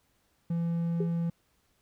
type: tone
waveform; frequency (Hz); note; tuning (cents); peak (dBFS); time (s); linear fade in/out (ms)
triangle; 168.6; E3; +39; -25; 0.5-1.3; 5
type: tone with exponential decay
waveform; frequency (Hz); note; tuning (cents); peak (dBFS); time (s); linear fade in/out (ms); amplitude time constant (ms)
sine; 406.8; G#4; -36; -26; 1-1.14; 5; 29
effects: pink hiss -71 dBFS RMS until 1.81 s